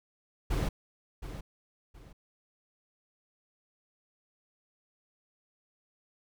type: noise with echo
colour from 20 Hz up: brown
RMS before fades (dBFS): -29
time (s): 0.5-0.69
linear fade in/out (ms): 10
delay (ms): 720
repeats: 2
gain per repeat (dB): -11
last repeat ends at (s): 2.13
effects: none